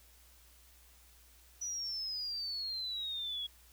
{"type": "exponential sweep", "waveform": "sine", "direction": "down", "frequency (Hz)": [5920, 3322], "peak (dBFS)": -36, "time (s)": [1.61, 3.47], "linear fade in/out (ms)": 10, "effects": ["added 60 Hz sine -62 dBFS peak until 3.72 s", "white hiss -63 dBFS RMS until 3.72 s"]}